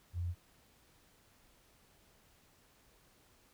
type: tone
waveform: sine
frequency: 87.31 Hz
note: F2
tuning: in tune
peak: -34 dBFS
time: 0.13-0.35 s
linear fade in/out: 50 ms
effects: pink hiss -67 dBFS RMS until 3.53 s